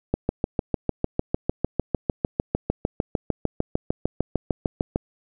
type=click train; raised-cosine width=2 ms; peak=-7 dBFS; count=33; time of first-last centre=0.14-4.959 s; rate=6.64 Hz; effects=none